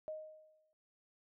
sine tone with exponential decay, 622.3 Hz, D#5, in tune, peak -38 dBFS, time 0.08-0.73 s, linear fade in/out 0 ms, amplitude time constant 140 ms, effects none

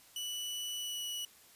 sawtooth tone with pitch glide, 2960 to 2940 Hz, F#7 to F#7, 0 to -12 cents, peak -34 dBFS, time 0.16-1.25 s, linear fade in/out 2 ms, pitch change -12 cents, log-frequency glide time 0.77-1.04 s, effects white hiss -60 dBFS RMS until 1.55 s + resampled to 32000 Hz

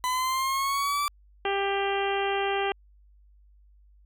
40% pulse exponential sweep, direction up, 1001 to 1169 Hz, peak -24 dBFS, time 0.04-1.08 s, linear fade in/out 0 ms
harmonic tone, 395.8 Hz, G4, 17 cents sharp, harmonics 1 / 2 / 3 / 4 / 5 / 6 / 7 / 8, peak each -28 / -29 / -36 / -36 / -37 / -39 / -36 / -38 dBFS, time 1.45-2.72 s, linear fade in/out 2 ms
effects added 50 Hz sine -54 dBFS peak until 4.05 s

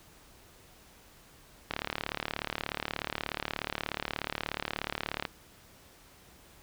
click train, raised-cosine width 0.3 ms, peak -15 dBFS, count 131, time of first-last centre 1.71-5.252 s, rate 36.7 Hz, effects pink hiss -57 dBFS RMS until 6.62 s

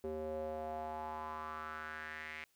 square tone with band-pass filter sweep, 77.78 Hz, D#2, in tune, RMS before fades -43 dBFS, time 0.04-2.44 s, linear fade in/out 0 ms, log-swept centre 430 to 2200 Hz, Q 4.4, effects white hiss -75 dBFS RMS until 2.55 s

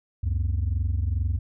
sine tone pair together, 69.47 / 91.8 Hz, C#2 / F#2, +4 / -13 cents, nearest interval perfect fourth, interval 483 cents, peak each -23 dBFS, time 0.23-1.39 s, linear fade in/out 10 ms, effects tanh soft clip ceiling -19 dBFS

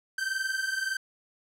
45% pulse tone pair together, 1546.4 / 1568 Hz, G6 / G6, -24 / 0 cents, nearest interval unison, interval 24 cents, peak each -31 / -32 dBFS, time 0.18-0.97 s, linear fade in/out 5 ms, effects low-pass 11000 Hz 12 dB/octave

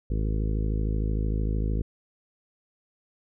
harmonic tone, 53.2 Hz, G#1, 42 cents sharp, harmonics 1 / 2 / 3 / 4 / 5 / 6 / 7 / 8 / 9, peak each -25 / -31 / -35 / -37 / -39 / -41 / -42 / -43 / -44 dBFS, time 0.1-1.82 s, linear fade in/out 5 ms, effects none

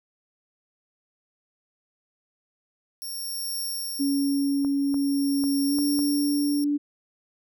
10% pulse tone with tremolo, 5510 Hz, F8, 24 cents flat, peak -22 dBFS, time 3.02-6.64 s, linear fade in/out 0 ms, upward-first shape triangle, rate 0.43 Hz, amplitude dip 90%
sine tone with pitch glide, 280 to 290.7 Hz, C#4 to D4, +18 to -18 cents, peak -21 dBFS, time 3.99-6.78 s, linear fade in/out 20 ms, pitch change +64 cents, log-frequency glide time 5.67-5.76 s
clicks, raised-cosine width 1 ms, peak -24 dBFS, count 5, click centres 4.648 / 4.943 / 5.439 / 5.787 / 5.991 s
effects none

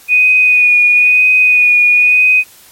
sine tone with vibrato, 2476 Hz, D#7, 9 cents flat, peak -5 dBFS, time 0.08-2.44 s, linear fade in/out 50 ms, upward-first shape sine, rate 1 Hz, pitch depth 20 cents each way, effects white hiss -41 dBFS RMS until 2.71 s + MP3 64 kbps

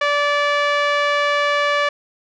5% pulse tone with low-pass filter, 580 Hz, D5, 22 cents flat, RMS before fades -18 dBFS, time 0.01-1.89 s, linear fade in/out 5 ms, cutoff 1800 Hz, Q 0.83, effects none

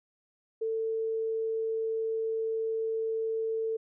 sine tone, 446.4 Hz, A4, 25 cents sharp, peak -28 dBFS, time 0.61-3.77 s, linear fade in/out 10 ms, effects none

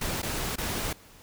pink noise with dropouts, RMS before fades -31 dBFS, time 0.01-0.93 s, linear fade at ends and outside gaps 5 ms, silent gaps 0.219-0.229 / 0.559-0.581 s, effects pink hiss -53 dBFS RMS until 1.22 s

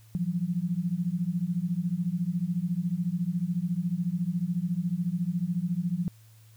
sine beating tone pair, 168.3 / 182.3 Hz, E3 / F#3, +36 / -25 cents, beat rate 14 Hz, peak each -29 dBFS, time 0.15-6.08 s, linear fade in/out 0 ms, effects added 110 Hz sine -52 dBFS peak until 6.56 s + white hiss -62 dBFS RMS until 6.56 s

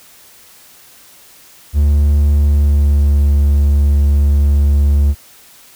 triangle tone with pitch glide, 72.8 to 71.51 Hz, D2 to D2, -15 to -46 cents, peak -6 dBFS, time 1.73-5.15 s, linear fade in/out 50 ms, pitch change -31 cents, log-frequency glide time 2.35-3.2 s, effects white hiss -43 dBFS RMS until 5.75 s

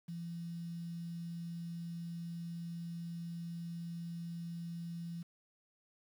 sine tone with quantisation, 169.6 Hz, E3, 50 cents sharp, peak -40 dBFS, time 0.08-5.23 s, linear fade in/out 10 ms, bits 10, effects none

